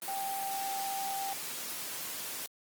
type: tone in noise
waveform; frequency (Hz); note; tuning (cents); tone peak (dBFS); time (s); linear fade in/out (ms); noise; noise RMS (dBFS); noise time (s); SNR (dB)
sine; 784; G5; 0; -34; 0.08-1.33; 0; white; -39; 0.02-2.46; +2
effects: high-pass 150 Hz 12 dB/octave + Opus 24 kbps